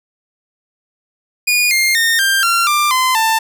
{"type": "tone with pitch steps", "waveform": "sawtooth", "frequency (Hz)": [2446, 2117, 1832.4, 1586, 1372.8, 1188.2, 1028.4, 890.1], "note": ["D#7", "C7", "A#6", "G6", "F6", "D6", "C6", "A5"], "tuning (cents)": [-30, 20, -30, 20, -30, 20, -30, 20], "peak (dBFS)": -8, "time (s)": [1.47, 3.39], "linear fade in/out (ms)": 10, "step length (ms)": 240, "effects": []}